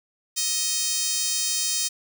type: tone with high-pass filter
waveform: 5% pulse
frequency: 627 Hz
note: D#5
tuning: 13 cents sharp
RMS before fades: -25 dBFS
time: 0.36-1.89 s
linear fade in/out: 20 ms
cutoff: 5600 Hz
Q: 0.71
effects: none